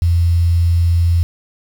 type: tone with quantisation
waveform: sine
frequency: 85.5 Hz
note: F2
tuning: 36 cents flat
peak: -10 dBFS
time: 0.02-1.23 s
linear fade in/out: 0 ms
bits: 6
effects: none